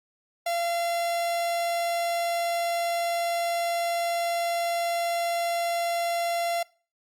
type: tone with vibrato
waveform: 45% pulse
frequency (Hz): 685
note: F5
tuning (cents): -34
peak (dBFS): -25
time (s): 0.46-6.63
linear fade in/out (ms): 5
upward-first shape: square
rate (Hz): 20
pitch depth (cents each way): 8
effects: noise-tail reverb RT60 0.4 s tail -23 dB re dry + Opus 48 kbps